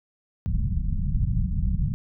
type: low-pass noise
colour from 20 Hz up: pink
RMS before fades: -24 dBFS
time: 0.46-1.94 s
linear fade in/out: 0 ms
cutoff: 190 Hz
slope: 48 dB/octave
effects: none